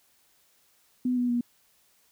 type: tone with pitch steps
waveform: sine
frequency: 250.4 / 245.4 / 240.5 Hz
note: B3 / B3 / B3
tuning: +24 / -11 / -46 cents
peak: -23 dBFS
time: 1.05-1.41 s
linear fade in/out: 5 ms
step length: 120 ms
effects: white hiss -65 dBFS RMS until 2.11 s